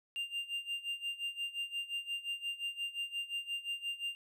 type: tone with tremolo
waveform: triangle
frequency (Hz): 2794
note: F7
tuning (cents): 0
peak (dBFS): -32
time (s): 0.16-4.15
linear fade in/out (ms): 0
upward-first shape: sine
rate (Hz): 5.7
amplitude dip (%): 85
effects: none